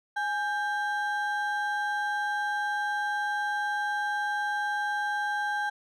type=ring-modulated tone; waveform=triangle; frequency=1204 Hz; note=D6; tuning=43 cents sharp; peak=-22 dBFS; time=0.16-5.7 s; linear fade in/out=10 ms; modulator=374 Hz; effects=none